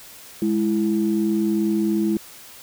sine tone pair together, 208.6 / 331.1 Hz, G#3 / E4, +8 / +8 cents, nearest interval minor sixth, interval 800 cents, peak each -20 dBFS, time 0.42-2.17 s, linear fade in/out 2 ms, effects tanh soft clip ceiling -10 dBFS + white hiss -43 dBFS RMS until 2.62 s

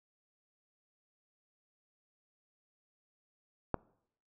click, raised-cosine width 1 ms, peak -16 dBFS, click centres 3.743 s, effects noise-tail reverb RT60 0.7 s tail -24 dB re dry

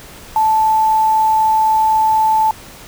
sine tone with quantisation, 876 Hz, A5, 8 cents flat, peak -10 dBFS, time 0.36-2.51 s, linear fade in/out 2 ms, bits 5, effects pink hiss -37 dBFS RMS until 2.87 s

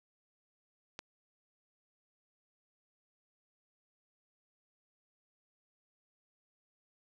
click, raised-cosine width 0.2 ms, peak -24 dBFS, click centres 0.991 s, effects none

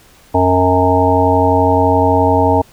harmonic tone, 91.6 Hz, F#2, 17 cents flat, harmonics 1 / 3 / 5 / 7 / 9 / 10, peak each -16 / -16 / -16 / -16 / -16 / -16 dBFS, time 0.34-2.62 s, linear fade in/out 10 ms, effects pink hiss -46 dBFS RMS until 2.72 s

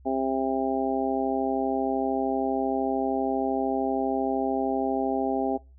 harmonic tone, 132.9 Hz, C3, 27 cents sharp, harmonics 2 / 3 / 4 / 5 / 6, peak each -28 / -30 / -34 / -30 / -30 dBFS, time 0.05-5.58 s, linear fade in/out 20 ms, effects noise-tail reverb RT60 0.3 s tail -24 dB re dry + added 65 Hz sine -49 dBFS peak until 5.78 s

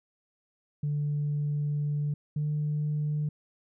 sine tone pair in turn, 146.83 / 149.74 Hz, D3 / D3, 0 / +34 cents, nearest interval unison, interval 34 cents, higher second, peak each -25 / -25 dBFS, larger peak neither, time 0.83-2.14 / 2.36-3.29 s, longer first, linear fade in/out 5 ms, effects tanh soft clip ceiling -23 dBFS

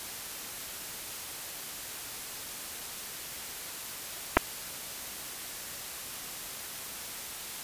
clicks, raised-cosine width 0.5 ms, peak -4 dBFS, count 2, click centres 4.369 / 4.372 s, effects white hiss -40 dBFS RMS until 7.63 s + resampled to 32000 Hz

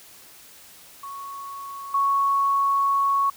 sine tone with level steps, 1108.7 Hz, C#6, in tune, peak -33 / -18 dBFS, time 1.03-3.3 s, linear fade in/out 5 ms, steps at 1.94 s, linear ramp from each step 5 ms, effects white hiss -48 dBFS RMS until 3.36 s

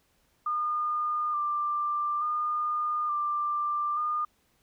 sine tone with vibrato, 1200 Hz, D6, 37 cents sharp, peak -26 dBFS, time 0.46-4.25 s, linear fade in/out 5 ms, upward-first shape square, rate 0.57 Hz, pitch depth 23 cents each way, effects pink hiss -69 dBFS RMS until 4.62 s

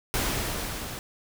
pink noise with level ramp, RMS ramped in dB -26 to -37 dBFS, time 0.14-0.99 s, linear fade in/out 0 ms, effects none

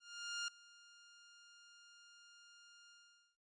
15% pulse tone with ADSR envelope, 1408 Hz, F6, 14 cents sharp, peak -32 dBFS, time 0-3.37 s, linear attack 480 ms, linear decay 3 ms, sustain -22 dB, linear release 470 ms, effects noise-tail reverb RT60 0.1 s tail -21 dB re dry + resampled to 22050 Hz

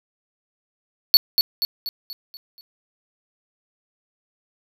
square tone with echo, 4435 Hz, C#8, in tune, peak -8 dBFS, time 1.14-1.17 s, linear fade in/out 0 ms, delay 240 ms, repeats 6, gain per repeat -6 dB, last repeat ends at 2.61 s, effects none

